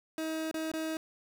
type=tone with dropouts; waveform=30% pulse; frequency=318 Hz; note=D#4; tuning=38 cents sharp; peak=-30 dBFS; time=0.18-0.97 s; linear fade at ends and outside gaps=1 ms; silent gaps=0.513-0.542 / 0.716-0.737 s; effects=none